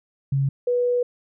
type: tone pair in turn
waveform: sine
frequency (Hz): 137.3 / 489.3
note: C#3 / B4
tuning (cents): -16 / -16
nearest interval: octave + minor seventh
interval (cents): 2200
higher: second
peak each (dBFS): -18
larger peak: neither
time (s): 0.32-0.49 / 0.67-1.03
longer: second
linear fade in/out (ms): 5
effects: none